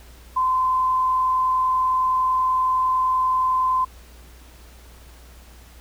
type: tone with frequency modulation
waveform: sine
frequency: 1029 Hz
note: C6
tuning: 29 cents flat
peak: -17 dBFS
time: 0.36-3.85 s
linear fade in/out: 10 ms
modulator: 30.7 Hz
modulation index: 0.35
effects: added 60 Hz sine -44 dBFS peak until 5.8 s + pink hiss -50 dBFS RMS until 5.8 s